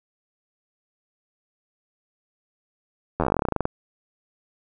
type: slowing click train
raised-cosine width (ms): 1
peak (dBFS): -8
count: 19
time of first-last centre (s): 3.2-3.654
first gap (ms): 11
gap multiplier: 1.09
effects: none